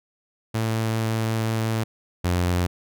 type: tone pair in turn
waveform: sawtooth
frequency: 111.8 / 88.74 Hz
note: A2 / F2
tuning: +28 / +28 cents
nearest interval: major third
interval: 400 cents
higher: first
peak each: -18 / -16 dBFS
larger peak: second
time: 0.54-1.84 / 2.24-2.67 s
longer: first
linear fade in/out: 10 ms
effects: none